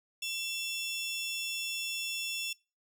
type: tone pair together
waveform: 25% pulse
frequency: 2700 / 3435 Hz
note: E7 / A7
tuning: +41 / -42 cents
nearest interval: major third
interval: 417 cents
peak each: -32 / -35 dBFS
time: 0.22-2.53 s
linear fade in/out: 5 ms
effects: noise-tail reverb RT60 0.3 s tail -22 dB re dry